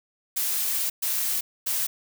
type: noise bursts at uneven times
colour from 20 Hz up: blue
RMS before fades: -26 dBFS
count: 3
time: 0.36-0.9 / 1.02-1.41 / 1.66-1.87 s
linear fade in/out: 10 ms
effects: none